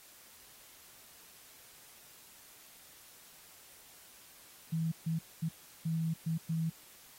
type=tone bursts at uneven times; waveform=sine; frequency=162.6 Hz; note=E3; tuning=23 cents flat; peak=-30 dBFS; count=6; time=4.72-4.92 / 5.06-5.19 / 5.42-5.49 / 5.85-6.14 / 6.26-6.38 / 6.49-6.7 s; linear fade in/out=10 ms; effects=white hiss -57 dBFS RMS until 7.18 s + AAC 48 kbps